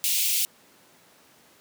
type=high-pass noise; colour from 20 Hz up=white; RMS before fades=-24 dBFS; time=0.04-0.45 s; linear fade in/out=0 ms; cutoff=2300 Hz; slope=48 dB/octave; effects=pink hiss -56 dBFS RMS until 1.6 s + high-pass 200 Hz 12 dB/octave